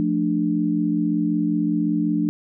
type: chord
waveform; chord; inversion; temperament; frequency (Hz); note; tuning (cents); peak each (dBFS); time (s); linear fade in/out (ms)
sine; D minor; first; equal with one note detuned; 174.61 / 220 / 296; F3 / A3 / D4; 0 / 0 / +14; -24 / -24 / -21; 0-2.29; 0
effects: none